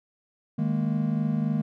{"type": "chord", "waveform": "triangle", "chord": "D# suspended fourth", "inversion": "none", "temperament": "equal with one note detuned", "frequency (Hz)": [155.56, 207.7, 231.3], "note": ["D#3", "G#3", "A#3"], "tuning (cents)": [0, 0, -13], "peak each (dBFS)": [-25, -26, -26], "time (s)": [0.58, 1.62], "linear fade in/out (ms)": 10, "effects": []}